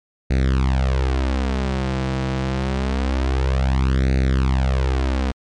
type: tone with flanger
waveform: sawtooth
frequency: 65.7 Hz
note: C2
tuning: 8 cents sharp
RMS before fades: -19 dBFS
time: 0.3-5.32 s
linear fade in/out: 10 ms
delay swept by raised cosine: 0.47 to 6.17 ms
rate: 0.26 Hz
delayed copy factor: +0.9
effects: low-pass 5000 Hz 12 dB/octave + MP3 64 kbps